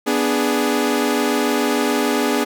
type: chord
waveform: sawtooth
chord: G# diminished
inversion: first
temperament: equal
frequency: 246.9 / 293.7 / 415.3 Hz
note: B3 / D4 / G#4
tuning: 0 / 0 / 0 cents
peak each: -17 dBFS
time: 0.06-2.45 s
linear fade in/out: 20 ms
effects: none